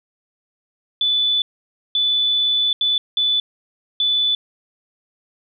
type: tone bursts at uneven times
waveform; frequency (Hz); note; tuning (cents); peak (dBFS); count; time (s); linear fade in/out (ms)
sine; 3483; A7; -18; -15; 5; 1.01-1.42 / 1.95-2.73 / 2.81-2.98 / 3.17-3.4 / 4-4.35; 2
effects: none